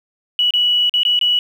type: tone with dropouts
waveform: sine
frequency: 2938 Hz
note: F#7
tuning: 13 cents flat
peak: -12 dBFS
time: 0.39-1.39 s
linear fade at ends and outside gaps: 1 ms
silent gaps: 0.507-0.537 / 0.895-0.939 / 1.033-1.051 / 1.191-1.212 s
effects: 7-bit